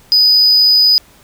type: tone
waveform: sine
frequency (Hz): 4978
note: D#8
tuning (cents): 0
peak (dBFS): -4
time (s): 0.12-0.98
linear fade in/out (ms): 0
effects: tanh soft clip ceiling -5 dBFS + pink hiss -46 dBFS RMS until 1.23 s